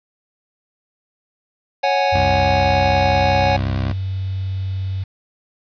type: chord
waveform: square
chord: C# suspended fourth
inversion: none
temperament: equal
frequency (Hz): 554.4 / 740 / 830.6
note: C#5 / F#5 / G#5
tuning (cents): 0 / 0 / 0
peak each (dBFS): -20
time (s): 1.83-3.57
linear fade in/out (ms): 10
type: tone with pitch glide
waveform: sine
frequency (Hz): 90.9 to 95.36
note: F#2 to G2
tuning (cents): -30 to -47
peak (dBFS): -20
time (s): 2.12-5.04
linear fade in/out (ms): 10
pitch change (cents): +83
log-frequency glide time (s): 3.2-3.48
type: tone with vibrato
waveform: 15% pulse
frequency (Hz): 65.41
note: C2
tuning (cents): 0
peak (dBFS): -15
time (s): 2.14-3.93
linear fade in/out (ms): 10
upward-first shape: sine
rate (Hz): 9.9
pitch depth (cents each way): 59
effects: resampled to 11025 Hz + 7-bit